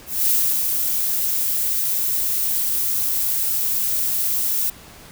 violet noise with ADSR envelope, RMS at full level -17 dBFS, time 0.06-4.7 s, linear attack 210 ms, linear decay 350 ms, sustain -4 dB, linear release 5 ms, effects pink hiss -43 dBFS RMS until 5.11 s

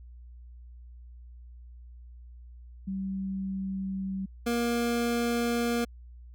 sine / 25% pulse tone pair in turn, 192.1 / 236.4 Hz, G3 / A#3, -35 / +24 cents, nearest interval major third, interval 359 cents, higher second, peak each -30 / -22 dBFS, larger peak second, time 2.87-4.26 / 4.46-5.85 s, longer neither, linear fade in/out 10 ms, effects added 60 Hz sine -45 dBFS peak until 6.34 s

